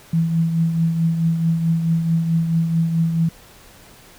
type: tone with tremolo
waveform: sine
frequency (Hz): 164.81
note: E3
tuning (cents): 0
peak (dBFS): -13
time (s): 0.13-3.29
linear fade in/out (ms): 5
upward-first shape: triangle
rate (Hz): 4.6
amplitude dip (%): 55
effects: pink hiss -46 dBFS RMS until 4.18 s